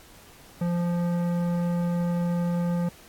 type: tone with tanh clipping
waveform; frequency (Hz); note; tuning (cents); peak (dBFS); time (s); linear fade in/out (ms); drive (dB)
sine; 173.6; F3; -10; -25; 0.61-2.89; 5; 14
effects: pink hiss -51 dBFS RMS until 3.08 s + AAC 64 kbps